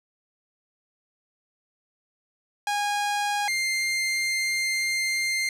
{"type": "tone pair in turn", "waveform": "sawtooth", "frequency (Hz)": [821, 2101], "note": ["G#5", "C7"], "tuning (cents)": [-20, 7], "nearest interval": "octave + major third", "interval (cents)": 1627, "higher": "second", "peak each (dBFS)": -20, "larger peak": "neither", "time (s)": [[2.67, 3.48], [3.48, 5.49]], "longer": "second", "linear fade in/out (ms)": 2, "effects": ["low-pass 10000 Hz 12 dB/octave"]}